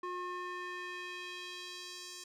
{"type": "tone with band-pass filter sweep", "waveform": "square", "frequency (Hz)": 359.3, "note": "F4", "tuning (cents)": 49, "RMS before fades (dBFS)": -43, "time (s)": [0.03, 2.24], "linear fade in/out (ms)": 5, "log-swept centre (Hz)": [970, 6300], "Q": 1.5, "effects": []}